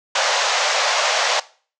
pink band-pass noise, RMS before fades -19 dBFS, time 0.15-1.4 s, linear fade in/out 5 ms, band 530 to 6900 Hz, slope 48 dB/octave, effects noise-tail reverb RT60 0.4 s tail -19 dB re dry

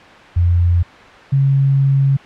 sine tone pair in turn, 86.9 / 137.07 Hz, F2 / C#3, -8 / -19 cents, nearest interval minor sixth, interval 789 cents, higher second, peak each -10 dBFS, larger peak neither, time 0.36-0.83 / 1.32-2.17 s, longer second, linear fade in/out 10 ms, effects white hiss -38 dBFS RMS until 2.25 s + low-pass 2000 Hz 12 dB/octave

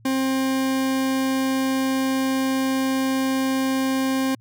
40% pulse tone, 265 Hz, C4, 22 cents sharp, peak -19 dBFS, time 0.05-4.35 s, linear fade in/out 5 ms, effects added 112 Hz sine -49 dBFS peak until 4.4 s

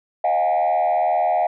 sine tone with frequency modulation, 717 Hz, F5, 45 cents sharp, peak -14 dBFS, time 0.24-1.47 s, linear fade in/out 5 ms, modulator 82.2 Hz, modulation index 1.1, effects tanh soft clip ceiling -14 dBFS

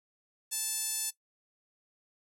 5% pulse tone with band-pass filter, 878 Hz, A5, 4 cents flat, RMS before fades -34 dBFS, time 0.51-1.11 s, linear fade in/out 20 ms, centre 9900 Hz, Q 1.1, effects noise-tail reverb RT60 0.1 s tail -18 dB re dry

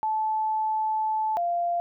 sine tone pair in turn, 870 / 693.1 Hz, A5 / F5, -20 / -13 cents, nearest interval major third, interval 393 cents, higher first, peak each -23 dBFS, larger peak neither, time 0.03-1.37 / 1.37-1.8 s, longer first, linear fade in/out 0 ms, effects none

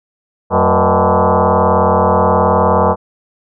sine tone with frequency modulation, 186 Hz, F#3, 9 cents sharp, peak -8 dBFS, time 0.5-2.96 s, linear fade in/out 50 ms, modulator 137 Hz, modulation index 7, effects none

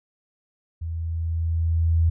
sine tone with level ramp, 82.41 Hz, E2, in tune, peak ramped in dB -27 to -15 dBFS, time 0.81-2.1 s, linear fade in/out 10 ms, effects none

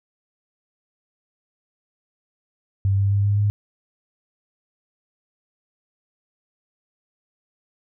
sine tone with pitch steps, 98 / 99.25 / 100.52 / 101.81 / 103.11 Hz, G2 / G2 / G2 / G#2 / G#2, 0 / +22 / +44 / -34 / -12 cents, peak -16 dBFS, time 2.85-3.5 s, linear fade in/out 0 ms, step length 130 ms, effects none

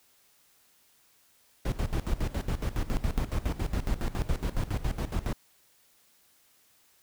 brown noise with tremolo, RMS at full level -27 dBFS, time 1.65-5.33 s, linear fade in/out 5 ms, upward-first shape square, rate 7.2 Hz, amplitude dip 80%, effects white hiss -64 dBFS RMS until 7.02 s

